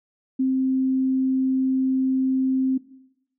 sine tone, 262.3 Hz, C4, 4 cents sharp, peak -18 dBFS, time 0.39-2.78 s, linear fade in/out 10 ms, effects noise-tail reverb RT60 0.8 s tail -17 dB re dry

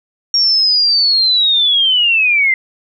sine linear sweep, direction down, 5588 to 2050 Hz, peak -9 dBFS, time 0.34-2.54 s, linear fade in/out 2 ms, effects none

